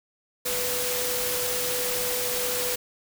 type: tone in noise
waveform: sine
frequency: 495.6 Hz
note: B4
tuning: 6 cents sharp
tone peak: -31 dBFS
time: 0.45-2.76 s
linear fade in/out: 10 ms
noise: white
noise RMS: -28 dBFS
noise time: 0.45-2.76 s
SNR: -6 dB
effects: none